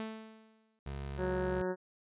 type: tone with exponential decay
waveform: sawtooth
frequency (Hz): 220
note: A3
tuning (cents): 0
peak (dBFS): -32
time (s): 0-0.79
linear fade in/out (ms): 0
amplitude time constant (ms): 170
type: tone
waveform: 25% pulse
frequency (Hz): 69.3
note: C#2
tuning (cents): 0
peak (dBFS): -35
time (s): 0.86-1.62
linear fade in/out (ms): 5
type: harmonic tone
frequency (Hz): 183.8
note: F#3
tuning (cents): -11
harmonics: 1 / 2 / 3 / 4 / 5 / 6 / 7 / 8 / 9 / 10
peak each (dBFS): -39 / -34 / -38 / -50 / -44 / -53 / -53 / -48 / -49 / -56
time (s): 1.17-1.76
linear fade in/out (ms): 50
effects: resampled to 8000 Hz